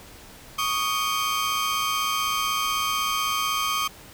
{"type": "tone cluster", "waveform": "35% pulse", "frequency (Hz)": [1120, 1236, 3159], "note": ["C#6", "D#6", "G7"], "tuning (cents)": [18, -12, 13], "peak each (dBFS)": [-26, -25, -27], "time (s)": [0.58, 3.88], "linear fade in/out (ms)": 10, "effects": ["pink hiss -46 dBFS RMS until 4.13 s"]}